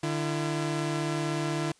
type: tone pair together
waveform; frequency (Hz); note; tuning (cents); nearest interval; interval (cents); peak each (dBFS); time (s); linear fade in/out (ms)
sawtooth; 150.3 / 336.7; D3 / E4; +40 / +37; octave + major second; 1397; -26 / -27; 0.03-1.72; 5
effects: white hiss -62 dBFS RMS until 1.79 s + resampled to 22050 Hz